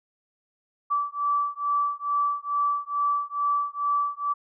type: beating tone pair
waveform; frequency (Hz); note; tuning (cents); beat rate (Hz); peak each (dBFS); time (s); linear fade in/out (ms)
sine; 1156 / 1158.3; D6 / D6; -28 / -24; 2.3; -26; 0.9-4.34; 20
effects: none